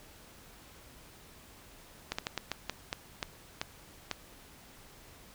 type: slowing click train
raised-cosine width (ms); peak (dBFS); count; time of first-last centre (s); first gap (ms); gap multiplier
0.2; -15; 10; 2.12-4.113; 65; 1.29
effects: pink hiss -55 dBFS RMS until 5.34 s